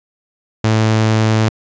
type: tone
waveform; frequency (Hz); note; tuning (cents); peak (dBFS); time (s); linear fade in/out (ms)
sawtooth; 110; A2; 0; -7; 0.64-1.49; 5
effects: resampled to 16000 Hz